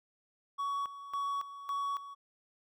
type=tone with tremolo; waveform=triangle; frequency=1123 Hz; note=C#6; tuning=22 cents sharp; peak=-30 dBFS; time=0.58-2.15 s; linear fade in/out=20 ms; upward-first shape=square; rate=1.8 Hz; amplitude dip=75%; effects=none